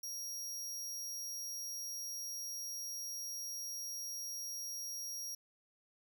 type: tone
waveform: sawtooth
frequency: 5640 Hz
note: F8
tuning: 16 cents sharp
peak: -38 dBFS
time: 0.03-5.35 s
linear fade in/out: 5 ms
effects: none